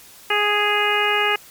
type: harmonic tone with a mistuned harmonic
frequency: 415.3 Hz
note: G#4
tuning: in tune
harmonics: 1 / 2 / 3 / 4 / 5 / 6 / 7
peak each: -24 / -24 / -24 / -24 / -24 / -24 / -24 dBFS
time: 0.3-1.36 s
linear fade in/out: 5 ms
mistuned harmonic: 7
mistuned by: -17 cents
effects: white hiss -45 dBFS RMS until 1.5 s + MP3 96 kbps